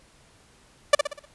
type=tone with echo; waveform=sawtooth; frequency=584 Hz; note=D5; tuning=10 cents flat; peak=-7 dBFS; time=0.93-0.95 s; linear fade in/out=5 ms; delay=61 ms; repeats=5; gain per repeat=-7 dB; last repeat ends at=1.255 s; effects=pink hiss -57 dBFS RMS until 1.34 s + resampled to 24000 Hz